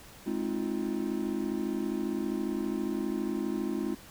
triangle chord, F minor seventh, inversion first, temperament just, 209.5 / 261.9 / 314.3 / 349.2 Hz, Ab3 / C4 / Eb4 / F4, +15 / +2 / +18 / 0 cents, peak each -33 dBFS, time 0.26-3.95 s, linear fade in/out 10 ms, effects pink hiss -51 dBFS RMS until 4.1 s

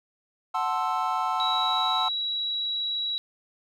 triangle chord, F# half-diminished seventh, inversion none, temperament equal, 740 / 880 / 1046.5 / 1318.5 Hz, F#5 / A5 / C6 / E6, 0 / 0 / 0 / 0 cents, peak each -28 dBFS, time 0.54-2.09 s, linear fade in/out 10 ms
sine tone, 3891 Hz, B7, 27 cents flat, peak -26 dBFS, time 1.4-3.18 s, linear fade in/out 0 ms
effects none

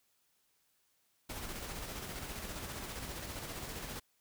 pink noise with tremolo, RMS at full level -42 dBFS, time 1.29-4 s, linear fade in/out 10 ms, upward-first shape square, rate 15 Hz, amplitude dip 30%, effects white hiss -75 dBFS RMS until 4.2 s

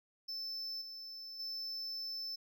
triangle tone with level steps, 5280 Hz, E8, 2 cents sharp, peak -38 / -44 / -38 dBFS, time 0.28-2.36 s, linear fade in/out 10 ms, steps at 0.81 / 1.39 s, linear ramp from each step 10 ms, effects none

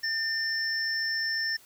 sine tone pair together, 1800 / 5366 Hz, A6 / E8, +39 / +30 cents, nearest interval octave + perfect fifth, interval 1891 cents, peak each -29 / -30 dBFS, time 0.03-1.57 s, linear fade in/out 10 ms, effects white hiss -56 dBFS RMS until 1.65 s

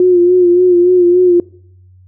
sine tone with vibrato, 357 Hz, F4, 38 cents sharp, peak -5 dBFS, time 0-1.4 s, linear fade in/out 2 ms, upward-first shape sine, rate 3.5 Hz, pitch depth 43 cents each way, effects noise-tail reverb RT60 0.7 s tail -24 dB re dry + added 92 Hz sine -40 dBFS peak until 2.07 s

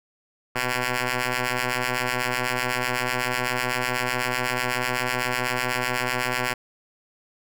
5% pulse ring-modulated tone, 124.6 Hz, B2, 16 cents sharp, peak -9 dBFS, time 0.55-6.54 s, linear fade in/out 10 ms, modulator 1250 Hz, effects none

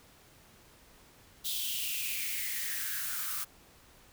blue noise with high-pass filter sweep, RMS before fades -35 dBFS, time 1.44-3.45 s, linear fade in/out 20 ms, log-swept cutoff 3500 to 1200 Hz, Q 6.1, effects pink hiss -59 dBFS RMS until 4.12 s

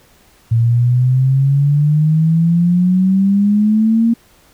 sine exponential sweep, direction up, 113.8 to 233.1 Hz, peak -9 dBFS, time 0.51-4.14 s, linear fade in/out 10 ms, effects pink hiss -50 dBFS RMS until 4.53 s

